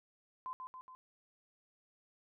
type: tone with echo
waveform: sine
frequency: 1027 Hz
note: C6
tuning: 33 cents flat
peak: -39 dBFS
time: 0.46-0.53 s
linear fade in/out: 0 ms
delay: 140 ms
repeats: 3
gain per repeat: -4 dB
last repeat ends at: 0.95 s
effects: none